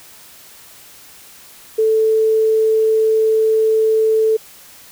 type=tone; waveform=sine; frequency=440 Hz; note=A4; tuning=in tune; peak=-11 dBFS; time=1.78-4.37 s; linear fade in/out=10 ms; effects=white hiss -42 dBFS RMS until 4.91 s